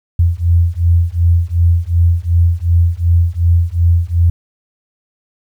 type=beating tone pair; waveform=sine; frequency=84.1 / 86.8 Hz; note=E2 / F2; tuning=+35 / -10 cents; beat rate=2.7 Hz; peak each=-12 dBFS; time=0.19-4.3 s; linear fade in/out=5 ms; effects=8-bit